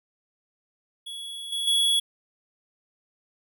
square tone with level steps, 3364 Hz, G#7, 22 cents sharp, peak -35 / -27 / -20 dBFS, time 1.06-2 s, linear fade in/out 10 ms, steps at 1.52 / 1.67 s, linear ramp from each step 5 ms, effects none

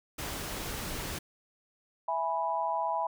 pink noise, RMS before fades -37 dBFS, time 0.18-1.19 s, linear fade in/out 10 ms
sine chord, E major, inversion none, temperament equal with one note detuned, 659.3 / 830.6 / 984.9 Hz, E5 / G#5 / B5, 0 / 0 / -5 cents, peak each -34 / -33 / -31 dBFS, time 2.08-3.07 s, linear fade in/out 5 ms
effects none

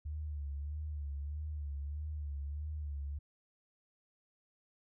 sine tone with vibrato, 73.42 Hz, D2, in tune, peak -37 dBFS, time 0.05-3.19 s, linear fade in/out 10 ms, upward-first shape sine, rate 1.6 Hz, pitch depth 72 cents each way, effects none

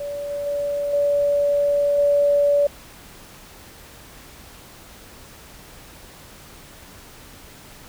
sine tone with level steps, 575 Hz, D5, 37 cents flat, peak -26 / -24 / -21 / -16 / -14 dBFS, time 0-2.67 s, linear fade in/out 5 ms, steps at 0.3 / 0.46 / 0.93 / 1.98 s, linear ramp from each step 5 ms, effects pink hiss -44 dBFS RMS until 7.88 s

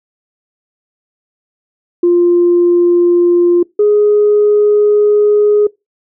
sine tone pair in turn, 349.2 / 416.9 Hz, F4 / G#4, 0 / +7 cents, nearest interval minor third, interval 307 cents, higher second, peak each -5 dBFS, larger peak neither, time 2.03-3.63 / 3.79-5.67 s, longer second, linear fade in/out 5 ms, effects noise-tail reverb RT60 0.2 s tail -23 dB re dry + tanh soft clip ceiling -2 dBFS

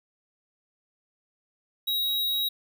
square tone, 3824 Hz, A#7, 43 cents sharp, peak -25 dBFS, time 1.87-2.49 s, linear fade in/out 10 ms, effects none

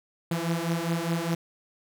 sawtooth beating tone pair, 165.2 / 170.1 Hz, E3 / F3, +4 / -45 cents, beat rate 4.9 Hz, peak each -25 dBFS, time 0.31-1.35 s, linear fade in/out 5 ms, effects none

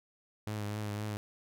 sawtooth tone with vibrato, 105 Hz, G#2, 19 cents sharp, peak -31 dBFS, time 0.47-1.17 s, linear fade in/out 0 ms, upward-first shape triangle, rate 3.9 Hz, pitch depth 40 cents each way, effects none

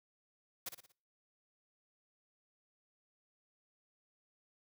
white noise with echo, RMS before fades -41 dBFS, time 0.66-0.69 s, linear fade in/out 5 ms, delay 58 ms, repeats 4, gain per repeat -7 dB, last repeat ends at 0.922 s, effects noise-tail reverb RT60 0.5 s tail -26 dB re dry + high-pass 100 Hz 12 dB/octave

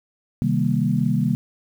sine chord, C minor seventh, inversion none, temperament equal, 130.81 / 155.56 / 196 / 233.1 Hz, C3 / Eb3 / G3 / Bb3, 0 / 0 / 0 / 0 cents, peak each -23 dBFS, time 0.42-1.35 s, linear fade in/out 0 ms, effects 8-bit

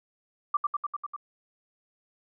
sine tone with echo, 1174.7 Hz, D6, in tune, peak -21 dBFS, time 0.54-0.57 s, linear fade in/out 5 ms, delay 99 ms, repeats 6, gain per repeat -2 dB, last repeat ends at 1.164 s, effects none

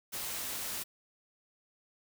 white noise, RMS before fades -38 dBFS, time 0.12-0.84 s, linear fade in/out 20 ms, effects none

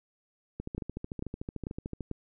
two click trains, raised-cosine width 3 ms, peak -21 / -23 dBFS, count 4 / 20, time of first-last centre 0.78-2.113 / 0.6-2.007 s, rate 2.25 / 13.5 Hz, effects none

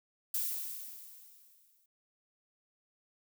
violet noise with exponential decay, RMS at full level -32 dBFS, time 0.34-1.86 s, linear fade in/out 5 ms, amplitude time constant 330 ms, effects none

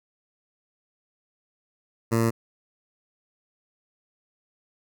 15% pulse tone with notch filter, 114.4 Hz, A#2, 32 cents flat, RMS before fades -22 dBFS, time 2.11-2.31 s, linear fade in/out 20 ms, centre 3300 Hz, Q 0.99, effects none

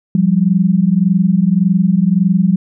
sine tone pair together, 174.61 / 196.36 Hz, F3 / G3, 0 / +3 cents, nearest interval major second, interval 203 cents, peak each -12 / -12 dBFS, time 0.15-2.56 s, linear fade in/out 2 ms, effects none

